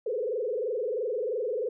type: tone with frequency modulation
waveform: sine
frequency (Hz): 466.2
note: A#4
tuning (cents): 0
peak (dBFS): -27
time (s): 0.06-1.69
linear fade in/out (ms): 5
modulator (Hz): 23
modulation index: 2.4
effects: none